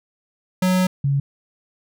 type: tone pair in turn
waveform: square / sine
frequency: 184.4 / 139.56 Hz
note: F#3 / C#3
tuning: -6 / +12 cents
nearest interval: perfect fourth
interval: 482 cents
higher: first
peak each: -16 dBFS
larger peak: neither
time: 0.62-0.87 / 1.04-1.2 s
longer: first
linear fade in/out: 5 ms
effects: none